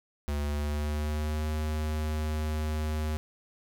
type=tone with pitch glide; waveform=square; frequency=72.8 to 77 Hz; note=D2 to D#2; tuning=-15 to -17 cents; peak=-29 dBFS; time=0.28-3.17 s; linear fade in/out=0 ms; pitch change=+98 cents; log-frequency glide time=0.38-1.49 s; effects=none